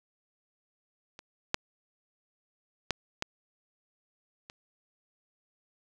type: clicks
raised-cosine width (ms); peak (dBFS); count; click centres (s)
0.2; -28 / -8 / -10 / -13 / -27; 5; 1.191 / 1.544 / 2.907 / 3.224 / 4.499
effects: none